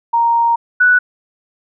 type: tone pair in turn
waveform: sine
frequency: 932.3 / 1479.9 Hz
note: A#5 / F#6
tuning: 0 / 0 cents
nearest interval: minor sixth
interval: 800 cents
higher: second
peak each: -10 / -7 dBFS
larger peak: second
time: 0.13-0.56 / 0.8-0.99 s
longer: first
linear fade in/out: 10 ms
effects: none